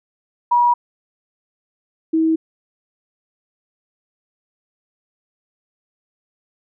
sine tone pair in turn, 963 / 321.4 Hz, B5 / E4, -44 / -44 cents, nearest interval octave + perfect fifth, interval 1900 cents, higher first, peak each -11 / -13 dBFS, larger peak first, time 0.51-0.74 / 2.13-2.36 s, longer neither, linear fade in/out 10 ms, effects none

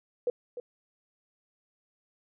sine tone with echo, 487.5 Hz, B4, 23 cents flat, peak -24 dBFS, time 0.27-0.3 s, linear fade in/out 2 ms, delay 300 ms, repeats 1, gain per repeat -11 dB, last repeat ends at 0.6 s, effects none

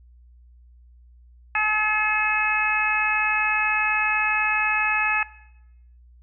harmonic tone, 427.9 Hz, A4, 48 cents flat, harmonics 2 / 3 / 4 / 5 / 6, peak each -27 / -28 / -24 / -29 / -24 dBFS, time 1.55-5.23 s, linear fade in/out 2 ms, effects noise-tail reverb RT60 0.8 s tail -18 dB re dry + added 60 Hz sine -48 dBFS peak until 6.22 s

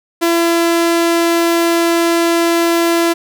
sawtooth tone, 337.4 Hz, E4, 40 cents sharp, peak -7 dBFS, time 0.21-3.14 s, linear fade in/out 20 ms, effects none

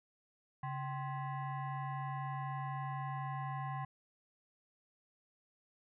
sine tone with frequency modulation, 138.59 Hz, C#3, in tune, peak -37 dBFS, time 0.63-3.85 s, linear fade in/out 5 ms, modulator 912 Hz, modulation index 1.1, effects none

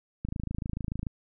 click train, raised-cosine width 5 ms, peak -20 dBFS, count 23, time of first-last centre 0.25-1.068 s, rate 26.9 Hz, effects none

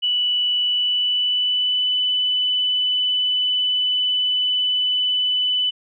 sine tone with pitch glide, 2960 to 2994 Hz, F#7 to F#7, 0 to +20 cents, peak -17 dBFS, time 0.02-5.71 s, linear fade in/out 20 ms, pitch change +20 cents, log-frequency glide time 0.63-1.9 s, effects none

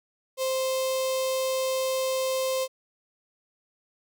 sawtooth tone with notch filter, 523.3 Hz, C5, in tune, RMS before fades -27 dBFS, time 0.37-2.68 s, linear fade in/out 50 ms, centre 1600 Hz, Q 0.76, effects none

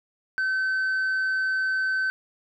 sine tone with tanh clipping, 1533 Hz, G6, 39 cents flat, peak -23 dBFS, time 0.38-2.1 s, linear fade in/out 0 ms, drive 2 dB, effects none

